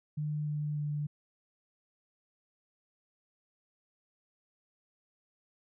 sine tone with pitch steps, 150.3 / 149.1 / 147.8 Hz, D3 / D3 / D3, +40 / +27 / +11 cents, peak -31 dBFS, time 0.17-1.07 s, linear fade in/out 10 ms, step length 300 ms, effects none

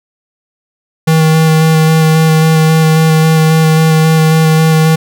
square tone with vibrato, 159 Hz, D#3, 38 cents sharp, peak -6 dBFS, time 1.07-4.96 s, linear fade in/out 10 ms, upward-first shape square, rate 3.7 Hz, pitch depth 10 cents each way, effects none

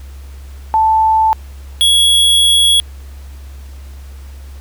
sine / square tone pair in turn, 880 / 3342 Hz, A5 / G#7, 0 / +10 cents, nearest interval octave + major seventh, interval 2310 cents, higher second, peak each -8 dBFS, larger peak neither, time 0.74-1.33 / 1.81-2.8 s, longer second, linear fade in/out 0 ms, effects added 68 Hz sine -29 dBFS peak until 4.6 s + pink hiss -45 dBFS RMS until 4.6 s

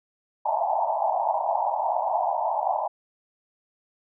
white band-pass noise, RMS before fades -25 dBFS, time 0.45-2.88 s, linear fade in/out 10 ms, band 620 to 950 Hz, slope 96 dB/octave, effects none

